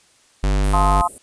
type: tone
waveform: square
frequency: 49.23 Hz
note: G1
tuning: 8 cents sharp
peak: -16 dBFS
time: 0.43-1.02 s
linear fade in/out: 10 ms
type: band-stop noise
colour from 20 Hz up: white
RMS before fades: -33 dBFS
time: 0.64-1.18 s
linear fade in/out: 0 ms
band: 620 to 8600 Hz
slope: 48 dB/octave
type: chord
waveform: sine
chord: F dominant seventh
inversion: none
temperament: just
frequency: 698.5 / 873.1 / 1047.7 / 1257.2 Hz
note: F5 / A5 / C6 / Eb6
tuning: 0 / -14 / +2 / +18 cents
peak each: -22 / -21 / -20 / -23 dBFS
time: 0.73-1.08 s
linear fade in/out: 10 ms
effects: white hiss -55 dBFS RMS until 1.22 s + resampled to 22050 Hz